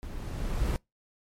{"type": "noise with level ramp", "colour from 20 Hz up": "brown", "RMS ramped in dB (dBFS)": [-39, -26], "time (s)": [0.03, 0.76], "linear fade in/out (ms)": 0, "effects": ["noise-tail reverb RT60 0.2 s tail -26 dB re dry", "MP3 64 kbps"]}